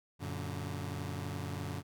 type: chord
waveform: sawtooth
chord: Gb augmented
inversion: none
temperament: just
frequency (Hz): 92.5 / 115.62 / 144.53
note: Gb2 / Bb2 / D3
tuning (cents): 0 / -14 / -27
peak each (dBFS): -36 / -40 / -37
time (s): 0.19-1.83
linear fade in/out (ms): 50
effects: none